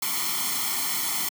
white noise with comb filter, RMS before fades -27 dBFS, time 0.02-1.29 s, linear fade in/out 5 ms, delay 0.93 ms, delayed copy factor +0.85, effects high-pass 200 Hz 12 dB/octave

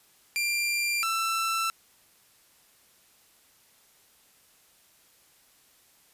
sawtooth tone pair in turn, 2378 / 1334.6 Hz, D7 / E6, +21 / +21 cents, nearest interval minor seventh, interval 1000 cents, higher first, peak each -22 dBFS, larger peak neither, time 0.36-1.03 / 1.03-1.7 s, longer neither, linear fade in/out 0 ms, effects white hiss -61 dBFS RMS until 6.13 s + resampled to 32000 Hz

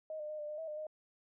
sine tone with pitch steps, 626 / 603 / 612 / 596 / 605 / 645 / 605 / 617 Hz, D#5 / D5 / D#5 / D5 / D#5 / E5 / D#5 / D#5, +10 / +46 / -29 / +25 / -49 / -38 / -49 / -15 cents, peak -39 dBFS, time 0.1-0.868 s, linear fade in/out 2 ms, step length 96 ms, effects none

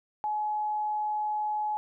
sine tone, 847 Hz, G#5, 34 cents sharp, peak -27 dBFS, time 0.24-1.77 s, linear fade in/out 0 ms, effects none

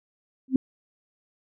sine tone with exponential growth, 261.6 Hz, C4, in tune, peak -12 dBFS, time 0.48-0.56 s, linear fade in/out 2 ms, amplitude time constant 16 ms, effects none

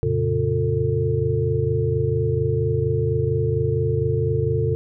sine tone cluster, 84.8 / 111.6 / 135.9 / 359 / 446.7 Hz, E2 / A2 / C#3 / F4 / A4, +50 / +25 / -34 / +48 / +26 cents, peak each -27 / -24 / -23 / -29 / -23 dBFS, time 0.03-4.75 s, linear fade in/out 0 ms, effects none

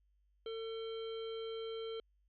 harmonic tone, 450 Hz, A4, 39 cents sharp, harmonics 1 / 3 / 5 / 7 / 9, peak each -40 / -54 / -59 / -51 / -61 dBFS, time 0.46-2 s, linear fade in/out 2 ms, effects added 50 Hz sine -70 dBFS peak until 2.28 s

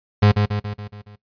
35% pulse tone with echo, 103.83 Hz, G#2, in tune, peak -9 dBFS, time 0.22-0.32 s, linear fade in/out 10 ms, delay 140 ms, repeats 6, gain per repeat -5 dB, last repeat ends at 1.16 s, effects noise-tail reverb RT60 0.1 s tail -18 dB re dry + resampled to 11025 Hz

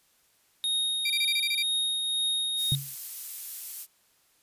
square tone with tremolo, 3729 Hz, A#7, in tune, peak -25 dBFS, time 0.64-2.75 s, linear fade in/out 0 ms, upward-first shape triangle, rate 2 Hz, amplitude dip 35%
30% pulse tone bursts, 2349 Hz, D7, in tune, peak -25 dBFS, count 8, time 1.05-1.626 s, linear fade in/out 5 ms, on 51 ms, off 24 ms
violet noise, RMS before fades -35 dBFS, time 2.56-3.87 s, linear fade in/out 50 ms
sine tone with exponential decay, 138.59 Hz, C#3, in tune, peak -21 dBFS, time 2.72-2.95 s, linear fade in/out 0 ms, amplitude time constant 48 ms
effects white hiss -66 dBFS RMS until 4.42 s + resampled to 32000 Hz

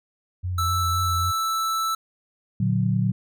sine tone with vibrato, 89.1 Hz, F2, 35 cents sharp, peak -24 dBFS, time 0.43-1.32 s, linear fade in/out 20 ms, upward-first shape sine, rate 3.8 Hz, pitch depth 43 cents each way
square tone, 1320 Hz, E6, 2 cents sharp, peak -23 dBFS, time 0.58-1.95 s, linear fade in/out 5 ms
sine chord, Bb augmented, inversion none, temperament equal, 116.54 / 146.83 / 185 Hz, Bb2 / D3 / F#3, 0 / 0 / 0 cents, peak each -22 / -26 / -23 dBFS, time 2.6-3.12 s, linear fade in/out 5 ms
effects none

